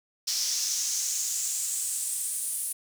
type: noise with high-pass filter sweep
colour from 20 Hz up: brown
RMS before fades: -30 dBFS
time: 0.27-2.73 s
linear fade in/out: 10 ms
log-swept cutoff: 5300 to 10000 Hz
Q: 3.9
effects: none